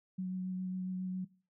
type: tone with vibrato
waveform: sine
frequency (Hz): 185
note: F#3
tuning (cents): 0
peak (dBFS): -34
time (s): 0.18-1.25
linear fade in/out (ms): 10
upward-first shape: sine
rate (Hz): 7.3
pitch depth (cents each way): 11
effects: noise-tail reverb RT60 0.4 s tail -21 dB re dry